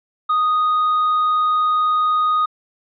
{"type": "tone with tanh clipping", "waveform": "sine", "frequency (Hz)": 1242, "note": "D#6", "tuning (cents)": -3, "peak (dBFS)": -15, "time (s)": [0.29, 2.46], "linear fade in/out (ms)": 10, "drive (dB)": 2, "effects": ["resampled to 11025 Hz"]}